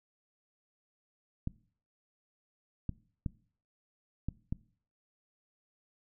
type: clicks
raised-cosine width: 5 ms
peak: -21 dBFS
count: 5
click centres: 1.474 / 2.893 / 3.262 / 4.286 / 4.525 s
effects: noise-tail reverb RT60 0.5 s tail -21 dB re dry